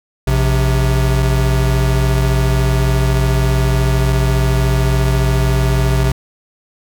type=tone pair together; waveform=square; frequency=58.08 / 130.81 Hz; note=A#1 / C3; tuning=-6 / 0 cents; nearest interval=octave + major second; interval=1406 cents; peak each=-15 dBFS; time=0.27-6.12 s; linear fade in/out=5 ms; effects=none